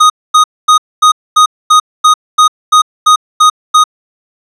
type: tone bursts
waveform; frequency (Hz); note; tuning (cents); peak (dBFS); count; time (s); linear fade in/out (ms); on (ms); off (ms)
square; 1244.5; D#6; 0; -3; 12; 0-3.84; 10; 100; 240
effects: low-pass 8000 Hz 12 dB/octave